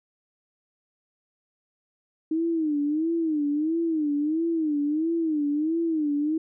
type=tone with vibrato; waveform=sine; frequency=311.1 Hz; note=D#4; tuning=in tune; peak=-22 dBFS; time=2.31-6.38 s; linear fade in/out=5 ms; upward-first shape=sine; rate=1.5 Hz; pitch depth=130 cents each way; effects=none